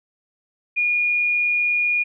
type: tone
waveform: sine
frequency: 2436 Hz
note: D#7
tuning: 37 cents flat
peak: -17 dBFS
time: 0.76-2.04 s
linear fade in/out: 20 ms
effects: none